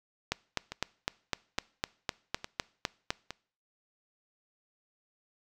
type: two click trains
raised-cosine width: 0.2 ms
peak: -20 / -11 dBFS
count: 4 / 12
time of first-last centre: 0.72-3.306 / 0.32-3.105 s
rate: 1.16 / 3.95 Hz
effects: noise-tail reverb RT60 0.5 s tail -23 dB re dry